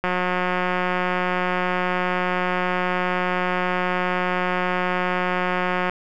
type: click train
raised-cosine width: 0.5 ms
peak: -8 dBFS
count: 1061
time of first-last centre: 0.04-5.896 s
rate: 181 Hz
effects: none